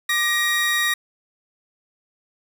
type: tone pair together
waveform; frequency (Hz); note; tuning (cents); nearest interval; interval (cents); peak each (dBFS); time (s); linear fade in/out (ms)
30% pulse; 1188.1 / 1886; D6 / A#6; +20 / +20; minor sixth; 800; -25 / -16; 0.09-0.94; 5
effects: none